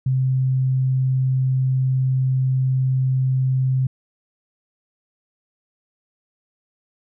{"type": "tone", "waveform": "sine", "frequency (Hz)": 130.6, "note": "C3", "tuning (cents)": -3, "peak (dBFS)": -16, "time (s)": [0.06, 3.87], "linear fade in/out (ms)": 5, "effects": []}